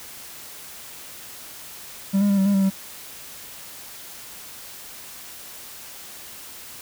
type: tone with pitch steps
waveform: triangle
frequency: 195.6 / 203.1 / 198.8 / 192.8 / 201.1 / 194.3 / 193 Hz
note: G3 / G#3 / G3 / G3 / G3 / G3 / G3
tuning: -4 / -38 / +25 / -28 / +44 / -15 / -27 cents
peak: -14 dBFS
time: 2.13-2.704 s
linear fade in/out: 20 ms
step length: 82 ms
effects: white hiss -40 dBFS RMS until 6.81 s